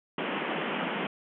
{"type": "band-pass noise", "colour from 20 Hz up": "pink", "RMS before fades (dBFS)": -32, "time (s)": [0.18, 1.07], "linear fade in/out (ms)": 2, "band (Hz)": [160, 3200], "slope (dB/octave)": 96, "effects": []}